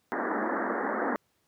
pink band-pass noise, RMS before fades -30 dBFS, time 0.12-1.16 s, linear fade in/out 0 ms, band 210 to 1900 Hz, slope 96 dB/octave, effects pink hiss -72 dBFS RMS until 1.47 s + high-pass 100 Hz 12 dB/octave

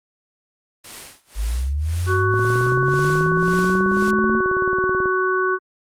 white noise with tremolo, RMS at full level -33 dBFS, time 0.84-4.11 s, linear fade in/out 5 ms, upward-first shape sine, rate 1.9 Hz, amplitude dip 95%
sine linear sweep, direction up, 49 to 227 Hz, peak -19 dBFS, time 1.35-4.42 s, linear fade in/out 50 ms
harmonic tone, 372.7 Hz, F#4, 13 cents sharp, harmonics 1 / 3 / 4, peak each -20 / -22 / -22 dBFS, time 2.06-5.59 s, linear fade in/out 50 ms
click train, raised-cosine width 2 ms, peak -17 dBFS, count 51, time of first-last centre 2.34-5.057 s, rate 18.4 Hz
effects low-pass 10000 Hz 12 dB/octave + Opus 32 kbps

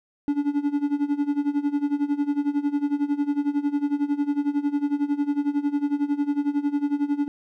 triangle tone with tremolo, 288 Hz, D4, 34 cents flat, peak -16 dBFS, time 0.28-7.28 s, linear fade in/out 0 ms, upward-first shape sine, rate 11 Hz, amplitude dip 85%, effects none

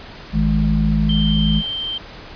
harmonic tone, 53.1 Hz, G#1, 39 cents sharp, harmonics 1 / 3 / 4, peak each -18 / -18 / -18 dBFS, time 0.32-1.63 s, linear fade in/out 50 ms
sine tone, 3136 Hz, G7, in tune, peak -22 dBFS, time 1.09-1.98 s, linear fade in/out 5 ms
effects pink hiss -37 dBFS RMS until 2.35 s + resampled to 11025 Hz

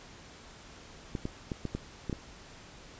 clicks, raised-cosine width 3 ms, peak -20 dBFS, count 7, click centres 1.152 / 1.254 / 1.518 / 1.653 / 1.75 / 2.097 / 2.128 s, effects pink hiss -51 dBFS RMS until 2.99 s + resampled to 16000 Hz

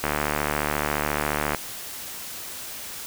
click train, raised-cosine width 0.5 ms, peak -8 dBFS, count 113, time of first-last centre 0.04-1.547 s, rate 74.3 Hz, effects white hiss -36 dBFS RMS until 3.06 s

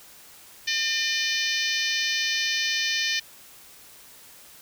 harmonic tone, 603 Hz, D5, 46 cents sharp, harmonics 3 / 4 / 5 / 6 / 7 / 8 / 9 / 10, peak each -29 / -30 / -31 / -32 / -32 / -33 / -34 / -34 dBFS, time 0.67-3.2 s, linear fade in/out 10 ms, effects white hiss -49 dBFS RMS until 4.61 s

